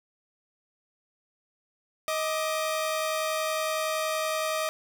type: tone pair together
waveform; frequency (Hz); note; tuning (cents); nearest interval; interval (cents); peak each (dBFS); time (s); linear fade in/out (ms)
sawtooth; 630 / 1189.3; D#5 / D6; +21 / +21; major seventh; 1100; -24 / -29; 2.08-4.69; 0
effects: none